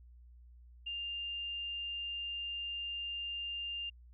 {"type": "tone", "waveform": "sine", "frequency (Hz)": 2800, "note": "F7", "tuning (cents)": 4, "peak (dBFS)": -37, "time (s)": [0.86, 3.9], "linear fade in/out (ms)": 10, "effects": ["added 60 Hz sine -54 dBFS peak until 4.13 s"]}